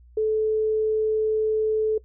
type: tone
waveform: sine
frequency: 434.4 Hz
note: A4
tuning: 22 cents flat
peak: -19 dBFS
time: 0.17-1.98 s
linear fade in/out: 5 ms
effects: noise-tail reverb RT60 0.1 s tail -20 dB re dry + added 60 Hz sine -48 dBFS peak until 2.04 s